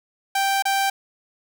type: tone with dropouts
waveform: sawtooth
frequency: 784 Hz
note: G5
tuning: in tune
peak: -15 dBFS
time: 0.35-0.9 s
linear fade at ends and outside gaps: 5 ms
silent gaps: 0.624-0.653 s
effects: none

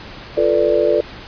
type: chord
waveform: sine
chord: B half-diminished seventh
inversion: second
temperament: equal with one note detuned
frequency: 346.6 / 440 / 493.9 / 587.3 Hz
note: F4 / A4 / B4 / D5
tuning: -13 / 0 / 0 / 0 cents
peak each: -20 / -17 / -19 / -16 dBFS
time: 0.37-1.01 s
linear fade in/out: 5 ms
effects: pink hiss -35 dBFS RMS until 1.27 s + resampled to 11025 Hz

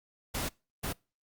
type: noise bursts at uneven times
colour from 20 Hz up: pink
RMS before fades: -34 dBFS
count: 2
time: 0.34-0.49 / 0.83-0.93 s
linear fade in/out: 10 ms
effects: noise-tail reverb RT60 0.3 s tail -25 dB re dry + Opus 48 kbps

